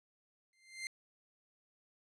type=tone with exponential growth; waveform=sawtooth; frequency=2090 Hz; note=C7; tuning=2 cents flat; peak=-33 dBFS; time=0.53-0.87 s; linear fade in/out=1 ms; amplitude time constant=73 ms; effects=resampled to 24000 Hz